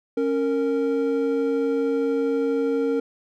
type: tone pair together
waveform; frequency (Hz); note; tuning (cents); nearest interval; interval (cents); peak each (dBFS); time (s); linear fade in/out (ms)
triangle; 274.8 / 462.2; C#4 / A#4; -15 / -15; major sixth; 900; -22 / -20; 0.17-3; 5
effects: none